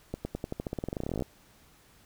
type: accelerating click train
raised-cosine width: 2 ms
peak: -19 dBFS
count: 24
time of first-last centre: 0.14-1.223 s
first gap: 110 ms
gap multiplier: 0.91
effects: pink hiss -60 dBFS RMS until 2.05 s